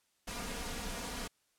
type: noise with comb filter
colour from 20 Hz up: pink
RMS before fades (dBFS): -40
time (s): 0.27-1.28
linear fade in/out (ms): 10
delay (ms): 4.2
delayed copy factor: +0.65
effects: white hiss -75 dBFS RMS until 1.58 s + low-pass 11000 Hz 12 dB/octave